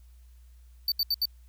square tone bursts, 4574 Hz, D8, 47 cents flat, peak -24 dBFS, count 4, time 0.88-1.255 s, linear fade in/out 2 ms, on 39 ms, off 73 ms, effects added 60 Hz sine -50 dBFS peak until 1.48 s + white hiss -69 dBFS RMS until 1.48 s

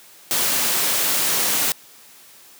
white noise, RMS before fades -20 dBFS, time 0.31-1.72 s, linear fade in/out 0 ms, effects white hiss -47 dBFS RMS until 2.59 s + high-pass 150 Hz 12 dB/octave

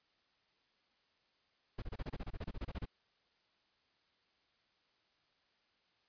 brown noise bursts, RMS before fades -40 dBFS, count 16, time 1.78-2.857 s, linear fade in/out 10 ms, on 42 ms, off 27 ms, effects white hiss -75 dBFS RMS until 6.08 s + resampled to 11025 Hz

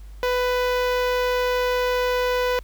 sawtooth tone with notch filter, 497.2 Hz, B4, 12 cents sharp, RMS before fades -22 dBFS, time 0.23-2.59 s, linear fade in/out 0 ms, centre 9000 Hz, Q 0.5, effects added 50 Hz sine -37 dBFS peak until 2.63 s + pink hiss -57 dBFS RMS until 2.63 s

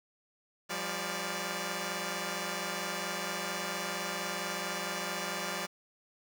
5% pulse tone cluster, 175.8 / 200.2 / 581 Hz, F3 / G3 / D5, +12 / +37 / -19 cents, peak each -27 dBFS, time 0.69-5.67 s, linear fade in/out 20 ms, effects none

